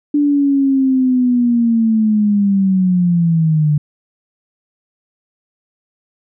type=linear sweep; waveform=sine; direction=down; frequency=293.7 to 146.83 Hz; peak=-10 dBFS; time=0.14-3.78 s; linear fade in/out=5 ms; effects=none